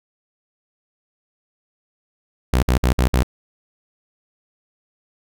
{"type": "tone bursts", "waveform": "sawtooth", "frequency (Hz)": 63, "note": "B1", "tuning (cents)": 35, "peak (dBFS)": -10, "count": 5, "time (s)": [2.53, 3.231], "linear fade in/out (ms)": 0, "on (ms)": 97, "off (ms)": 54, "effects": []}